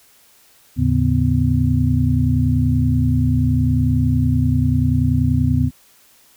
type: tone cluster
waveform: sine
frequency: 79.9 / 110.2 / 140.7 / 250.8 Hz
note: D#2 / A2 / C#3 / B3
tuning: +47 / +3 / +26 / +27 cents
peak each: -19 dBFS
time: 0.76-5.71 s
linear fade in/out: 50 ms
effects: white hiss -52 dBFS RMS until 6.36 s